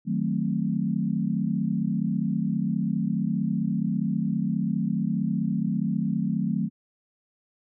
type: chord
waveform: sine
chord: D# diminished seventh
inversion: none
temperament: equal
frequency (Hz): 155.56 / 185 / 220 / 261.6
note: D#3 / F#3 / A3 / C4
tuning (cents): 0 / 0 / 0 / 0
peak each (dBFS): -30 / -27 / -27 / -33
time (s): 0.05-6.7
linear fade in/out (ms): 50
effects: none